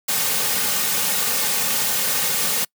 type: noise with comb filter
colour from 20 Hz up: white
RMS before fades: -21 dBFS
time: 0.08-2.65 s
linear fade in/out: 10 ms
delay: 3 ms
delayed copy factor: -0.65
effects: noise-tail reverb RT60 0.1 s tail -26 dB re dry + high-pass 150 Hz 12 dB/octave